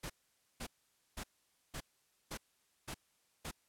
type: noise bursts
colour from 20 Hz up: pink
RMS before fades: -43 dBFS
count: 7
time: 0.03-3.513 s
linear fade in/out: 10 ms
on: 69 ms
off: 500 ms
effects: white hiss -75 dBFS RMS until 3.68 s + low-pass 12000 Hz 12 dB/octave